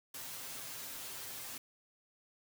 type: noise with comb filter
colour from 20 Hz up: white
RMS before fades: -45 dBFS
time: 0.14-1.58 s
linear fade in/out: 5 ms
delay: 7.6 ms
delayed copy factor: +0.9
effects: none

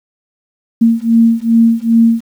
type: beating tone pair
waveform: sine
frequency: 228 / 230.5 Hz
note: A#3 / A#3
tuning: -38 / -19 cents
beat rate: 2.5 Hz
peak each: -10 dBFS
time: 0.81-2.21 s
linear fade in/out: 10 ms
effects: 7-bit

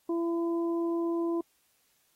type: harmonic tone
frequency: 336.8 Hz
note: E4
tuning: 37 cents sharp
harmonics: 1 / 2 / 3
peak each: -27 / -41 / -41 dBFS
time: 0.09-1.41 s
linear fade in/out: 5 ms
effects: white hiss -70 dBFS RMS until 2.15 s + AAC 48 kbps

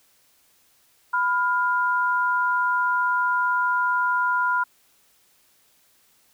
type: tone pair together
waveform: sine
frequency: 993.5 / 1409 Hz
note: B5 / F6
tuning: +10 / +15 cents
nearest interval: tritone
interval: 605 cents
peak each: -22 dBFS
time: 1.13-4.64 s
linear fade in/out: 10 ms
effects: white hiss -61 dBFS RMS until 6.33 s

